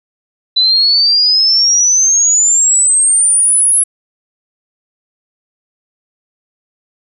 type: exponential sweep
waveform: sine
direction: up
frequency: 3977 to 10870 Hz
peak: -7 dBFS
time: 0.56-3.84 s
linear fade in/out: 10 ms
effects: none